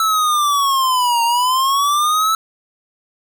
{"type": "linear two-way sweep", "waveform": "square", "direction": "down then up", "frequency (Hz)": [1318.5, 924, 1318.5], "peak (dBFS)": -14, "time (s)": [0, 2.35], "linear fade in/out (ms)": 2, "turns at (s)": 1.23, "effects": ["9-bit"]}